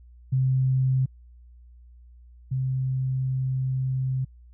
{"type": "tone pair in turn", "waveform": "sine", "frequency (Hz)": [130.81, 130.81], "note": ["C3", "C3"], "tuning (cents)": [0, 0], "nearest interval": "unison", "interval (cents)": 0, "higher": "neither", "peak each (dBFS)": [-19, -23], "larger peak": "first", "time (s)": [[0.32, 1.06], [2.51, 4.25]], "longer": "second", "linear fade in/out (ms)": 10, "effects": ["added 60 Hz sine -47 dBFS peak until 4.53 s"]}